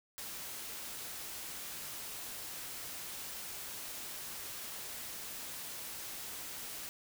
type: noise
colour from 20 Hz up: white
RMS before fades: -44 dBFS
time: 0.18-6.89 s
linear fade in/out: 0 ms
effects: none